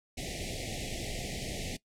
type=band-stop noise; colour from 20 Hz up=pink; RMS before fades=-37 dBFS; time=0.17-1.77 s; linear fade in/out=10 ms; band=780 to 1900 Hz; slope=96 dB/octave; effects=noise-tail reverb RT60 0.1 s tail -19 dB re dry + low-pass 9000 Hz 12 dB/octave